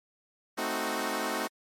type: chord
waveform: 10% pulse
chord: A diminished seventh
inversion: none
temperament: equal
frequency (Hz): 220 / 261.6 / 311.1 / 370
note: A3 / C4 / Eb4 / Gb4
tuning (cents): 0 / 0 / 0 / 0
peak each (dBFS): -27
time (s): 0.57-1.48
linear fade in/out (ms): 20
effects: MP3 64 kbps